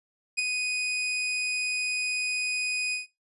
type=tone with ADSR envelope; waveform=sawtooth; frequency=2489 Hz; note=D#7; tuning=in tune; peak=-18 dBFS; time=0.37-3.07 s; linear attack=20 ms; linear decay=11 ms; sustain=-5 dB; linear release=140 ms; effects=noise-tail reverb RT60 0.2 s tail -19 dB re dry + resampled to 24000 Hz